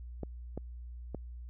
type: clicks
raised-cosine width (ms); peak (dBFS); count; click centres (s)
2; -24; 3; 0.233 / 0.576 / 1.147
effects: added 60 Hz sine -42 dBFS peak until 1.49 s